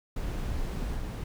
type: noise with level steps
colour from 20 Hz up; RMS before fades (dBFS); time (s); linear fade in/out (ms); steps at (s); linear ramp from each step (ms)
brown; -32 / -34; 0.16-1.24; 5; 0.97; 2
effects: none